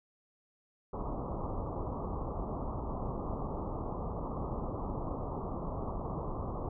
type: low-pass noise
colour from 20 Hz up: pink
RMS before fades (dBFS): -37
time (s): 0.93-6.69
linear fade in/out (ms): 5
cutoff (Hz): 1200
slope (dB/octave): 96
effects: none